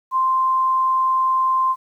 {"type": "tone", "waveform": "sine", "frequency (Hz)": 1045, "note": "C6", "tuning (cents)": -2, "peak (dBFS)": -15, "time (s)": [0.11, 1.76], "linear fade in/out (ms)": 50, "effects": ["9-bit"]}